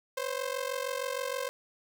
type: ring-modulated tone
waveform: sawtooth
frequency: 524 Hz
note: C5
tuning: 2 cents sharp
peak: -25 dBFS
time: 0.17-1.49 s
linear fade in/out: 0 ms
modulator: 23.2 Hz
effects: none